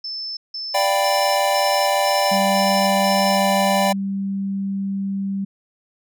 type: tone bursts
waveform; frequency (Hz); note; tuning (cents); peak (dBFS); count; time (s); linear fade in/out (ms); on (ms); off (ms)
sine; 5274; E8; 0; -26; 7; 0.04-3.37; 5; 330; 170
type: chord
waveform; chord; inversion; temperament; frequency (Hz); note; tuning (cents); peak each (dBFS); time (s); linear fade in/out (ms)
square; G dominant seventh; second; equal; 587.3 / 698.5 / 784 / 987.8; D5 / F5 / G5 / B5; 0 / 0 / 0 / 0; -21 / -27 / -21 / -25; 0.74-3.93; 10
type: tone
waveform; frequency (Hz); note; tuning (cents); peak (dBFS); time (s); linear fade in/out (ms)
sine; 196; G3; 0; -21; 2.31-5.45; 10
effects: none